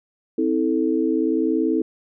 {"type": "chord", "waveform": "sine", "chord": "A minor", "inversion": "first", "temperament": "equal with one note detuned", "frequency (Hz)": [261.6, 322.1, 440], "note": ["C4", "E4", "A4"], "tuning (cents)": [0, -40, 0], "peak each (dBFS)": [-23, -20, -24], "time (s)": [0.38, 1.82], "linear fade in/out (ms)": 5, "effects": []}